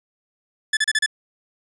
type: tone bursts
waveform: sawtooth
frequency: 1734 Hz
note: A6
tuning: 26 cents flat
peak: -13 dBFS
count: 5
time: 0.73-1.062 s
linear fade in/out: 5 ms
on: 40 ms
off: 33 ms
effects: resampled to 24000 Hz